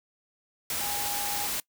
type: tone in noise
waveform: sine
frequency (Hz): 820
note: G#5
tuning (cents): -22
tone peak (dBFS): -35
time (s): 0.81-1.47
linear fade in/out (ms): 2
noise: white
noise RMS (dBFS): -31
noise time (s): 0.7-1.6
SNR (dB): -7
effects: noise-tail reverb RT60 0.1 s tail -22 dB re dry